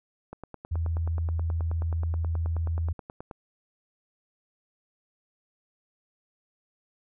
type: click train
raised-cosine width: 1 ms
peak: -25 dBFS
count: 29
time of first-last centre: 0.33-3.312 s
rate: 9.39 Hz
type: tone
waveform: sine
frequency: 82.41 Hz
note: E2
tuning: in tune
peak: -25 dBFS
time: 0.71-2.93 s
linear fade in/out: 10 ms
effects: none